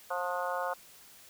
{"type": "harmonic tone with a mistuned harmonic", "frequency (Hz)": 177.9, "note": "F3", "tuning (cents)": 32, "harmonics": [3, 4, 5, 6, 7, 8], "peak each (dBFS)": [-36, -37, -38, -39, -39, -40], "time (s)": [0.1, 0.74], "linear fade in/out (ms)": 10, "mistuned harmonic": 8, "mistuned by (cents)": 39, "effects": ["white hiss -55 dBFS RMS until 1.29 s"]}